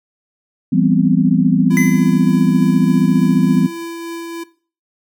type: chord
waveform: sine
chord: C major seventh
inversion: first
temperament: equal with one note detuned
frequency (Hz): 167.69 / 196 / 246.9 / 261.6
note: E3 / G3 / B3 / C4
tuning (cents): +30 / 0 / 0 / 0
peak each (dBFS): -16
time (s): 0.72-3.67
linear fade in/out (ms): 10
type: tone with tremolo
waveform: square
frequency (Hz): 335.2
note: E4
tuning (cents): +29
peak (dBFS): -24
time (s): 1.7-4.44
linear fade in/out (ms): 10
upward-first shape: triangle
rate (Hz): 3.4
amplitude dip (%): 25
type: tone with exponential decay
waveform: square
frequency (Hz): 2031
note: B6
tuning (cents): +48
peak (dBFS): -15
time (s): 1.77-2.28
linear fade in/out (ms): 0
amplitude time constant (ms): 110
effects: noise-tail reverb RT60 0.4 s tail -18 dB re dry